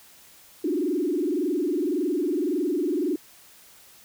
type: tone with frequency modulation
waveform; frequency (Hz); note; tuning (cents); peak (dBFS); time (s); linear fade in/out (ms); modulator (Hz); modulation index
sine; 328.3; E4; -7; -22; 0.64-3.16; 5; 21.8; 2.3
effects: white hiss -52 dBFS RMS until 4.04 s